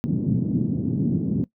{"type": "band-pass noise", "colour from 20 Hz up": "pink", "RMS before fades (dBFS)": -23, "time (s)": [0.04, 1.44], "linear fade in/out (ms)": 0, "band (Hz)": [140, 260], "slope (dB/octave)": 24, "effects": ["noise-tail reverb RT60 0.1 s tail -19 dB re dry"]}